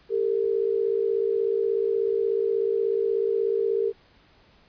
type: tone pair together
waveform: sine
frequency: 398.1 / 454.6 Hz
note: G4 / A#4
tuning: +27 / -43 cents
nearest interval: major second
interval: 230 cents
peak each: -24 dBFS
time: 0.09-3.93 s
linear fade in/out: 50 ms
effects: pink hiss -58 dBFS RMS until 4.68 s + resampled to 11025 Hz